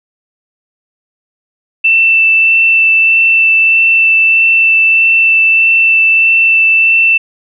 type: tone with vibrato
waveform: sine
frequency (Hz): 2666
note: E7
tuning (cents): +19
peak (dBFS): -5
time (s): 1.84-7.18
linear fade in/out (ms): 10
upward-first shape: sine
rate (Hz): 1.6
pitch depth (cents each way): 8
effects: none